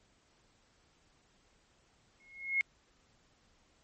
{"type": "tone with exponential growth", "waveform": "sine", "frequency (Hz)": 2164, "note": "C#7", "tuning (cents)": -42, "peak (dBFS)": -24, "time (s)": [2.2, 2.61], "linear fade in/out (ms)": 0, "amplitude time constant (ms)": 87, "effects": ["pink hiss -69 dBFS RMS until 3.83 s", "MP3 32 kbps"]}